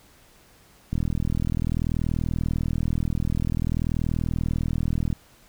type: click train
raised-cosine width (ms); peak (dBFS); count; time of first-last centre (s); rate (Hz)
5; -13; 171; 0.93-5.128; 40.5
effects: pink hiss -55 dBFS RMS until 5.48 s